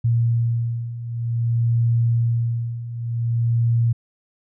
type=beating tone pair; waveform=sine; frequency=116.6 / 117.13 Hz; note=A#2 / A#2; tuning=+1 / +9 cents; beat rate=0.53 Hz; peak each=-23 / -19 dBFS; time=0.04-3.93 s; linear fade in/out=10 ms; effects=none

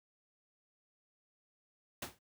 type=noise with exponential decay; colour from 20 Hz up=pink; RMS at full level=-36 dBFS; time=2.02-2.19 s; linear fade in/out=5 ms; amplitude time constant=35 ms; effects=noise-tail reverb RT60 0.1 s tail -24 dB re dry + high-pass 80 Hz 12 dB/octave

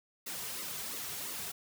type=noise with flanger; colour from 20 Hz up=white; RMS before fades=-40 dBFS; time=0.26-1.52 s; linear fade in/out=10 ms; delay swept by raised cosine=1.2 to 3.7 ms; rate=2.9 Hz; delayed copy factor=-0.75; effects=none

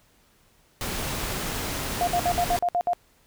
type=noise; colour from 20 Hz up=pink; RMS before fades=-30 dBFS; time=0.81-2.59 s; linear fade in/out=0 ms
type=tone bursts; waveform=sine; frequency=704 Hz; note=F5; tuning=14 cents sharp; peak=-20 dBFS; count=8; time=2.01-2.933 s; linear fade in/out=0 ms; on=62 ms; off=61 ms
effects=pink hiss -61 dBFS RMS until 3.26 s

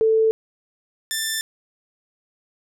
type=tone pair in turn; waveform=sine / 10% pulse; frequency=442.8 / 1774.3 Hz; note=A4 / A6; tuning=+11 / +14 cents; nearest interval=2 octaves; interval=2403 cents; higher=second; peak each=-14 dBFS; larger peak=neither; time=0.01-0.31 / 1.11-1.41 s; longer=neither; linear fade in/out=0 ms; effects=none

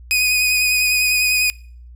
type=tone with vibrato; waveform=sawtooth; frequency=2489 Hz; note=D#7; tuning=in tune; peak=-11 dBFS; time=0.11-1.5 s; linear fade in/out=0 ms; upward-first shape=triangle; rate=10 Hz; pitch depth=26 cents each way; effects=noise-tail reverb RT60 0.5 s tail -24 dB re dry + added 60 Hz sine -37 dBFS peak until 1.95 s

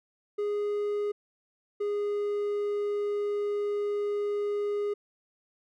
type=tone pair in turn; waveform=triangle; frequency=413.2 / 411.5 Hz; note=G#4 / G#4; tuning=-9 / -16 cents; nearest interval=unison; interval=7 cents; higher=first; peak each=-25 dBFS; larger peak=neither; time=0.38-1.12 / 1.8-4.94 s; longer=second; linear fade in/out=10 ms; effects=none

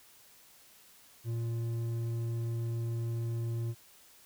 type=tone with hard clipping; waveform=sine; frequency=115.9 Hz; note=A#2; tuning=10 cents flat; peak=-33 dBFS; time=1.24-3.75 s; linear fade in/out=50 ms; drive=6 dB; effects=white hiss -59 dBFS RMS until 4.25 s

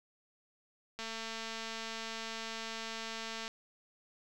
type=click train; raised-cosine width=0.2 ms; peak=-24 dBFS; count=561; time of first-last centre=0.99-3.479 s; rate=225 Hz; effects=none

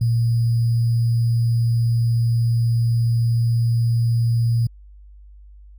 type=tone with sample-and-hold; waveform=sine; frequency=116.54 Hz; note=A#2; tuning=in tune; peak=-15 dBFS; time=0.01-4.67 s; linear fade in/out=5 ms; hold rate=4900 Hz; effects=added 50 Hz sine -41 dBFS peak until 5.78 s

